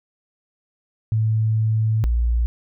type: tone pair in turn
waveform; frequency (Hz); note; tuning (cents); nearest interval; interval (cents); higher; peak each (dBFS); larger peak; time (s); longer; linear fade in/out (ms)
sine; 110 / 58.61; A2 / A#1; 0 / +10; major seventh; 1090; first; -16; neither; 1.12-2.04 / 2.04-2.46; first; 0
effects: none